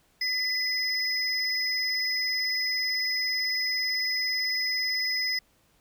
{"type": "tone pair together", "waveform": "triangle", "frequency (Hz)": [2014, 5066], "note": ["B6", "D#8"], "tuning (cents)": [33, 30], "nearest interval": "octave + major third", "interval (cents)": 1597, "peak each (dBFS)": [-28, -26], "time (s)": [0.21, 5.39], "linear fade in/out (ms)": 5, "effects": ["pink hiss -65 dBFS RMS until 5.8 s"]}